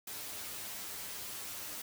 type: noise with comb filter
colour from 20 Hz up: white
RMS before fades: -43 dBFS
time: 0.07-1.82 s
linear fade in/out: 5 ms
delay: 9.8 ms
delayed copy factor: +0.7
effects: none